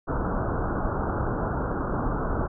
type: low-pass noise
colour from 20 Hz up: pink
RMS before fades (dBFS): -27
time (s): 0.07-2.48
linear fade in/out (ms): 20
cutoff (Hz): 1500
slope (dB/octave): 96
effects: none